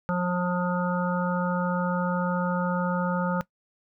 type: harmonic tone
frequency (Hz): 178.6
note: F3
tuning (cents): +39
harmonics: 1 / 3 / 5 / 7 / 8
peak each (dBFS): -25 / -30 / -32 / -33 / -34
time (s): 0.09-3.41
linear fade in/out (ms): 0
effects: noise-tail reverb RT60 0.1 s tail -19 dB re dry